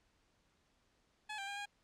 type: tone with pitch steps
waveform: 15% pulse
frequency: 851 / 790 / 805 / 815 Hz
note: G#5 / G5 / G5 / G#5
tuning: +42 / +13 / +46 / -33 cents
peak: -35 dBFS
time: 1.29-1.658 s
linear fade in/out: 10 ms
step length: 92 ms
effects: pink hiss -75 dBFS RMS until 1.83 s + low-pass 7000 Hz 12 dB/octave